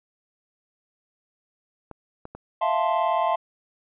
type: clicks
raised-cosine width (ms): 1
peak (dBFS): -24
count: 3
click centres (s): 1.913 / 2.254 / 2.35
type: chord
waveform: triangle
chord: F major seventh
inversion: third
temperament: equal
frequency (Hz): 659.3 / 698.5 / 880 / 1046.5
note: E5 / F5 / A5 / C6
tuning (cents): 0 / 0 / 0 / 0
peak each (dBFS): -24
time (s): 2.61-3.36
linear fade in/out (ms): 10
effects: resampled to 8000 Hz